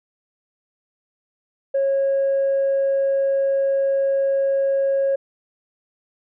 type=tone; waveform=sine; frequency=547 Hz; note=C#5; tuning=23 cents flat; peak=-15 dBFS; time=1.74-5.16 s; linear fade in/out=10 ms; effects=tanh soft clip ceiling -14 dBFS